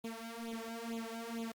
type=tone with flanger; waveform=sawtooth; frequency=228.8 Hz; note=A#3; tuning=32 cents flat; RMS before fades=-42 dBFS; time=0.04-1.52 s; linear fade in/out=5 ms; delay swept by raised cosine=0.28 to 3.08 ms; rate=2.2 Hz; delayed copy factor=+1; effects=Opus 24 kbps